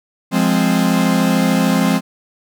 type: chord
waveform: 45% pulse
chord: F minor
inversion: none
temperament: equal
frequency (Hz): 174.61 / 207.7 / 261.6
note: F3 / Ab3 / C4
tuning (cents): 0 / 0 / 0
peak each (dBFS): -17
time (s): 0.31-2.01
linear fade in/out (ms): 50
effects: none